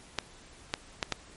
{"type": "clicks", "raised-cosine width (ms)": 0.2, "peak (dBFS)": -10, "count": 4, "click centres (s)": [0.187, 0.739, 1.028, 1.123], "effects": ["pink hiss -53 dBFS RMS until 1.36 s", "MP3 48 kbps"]}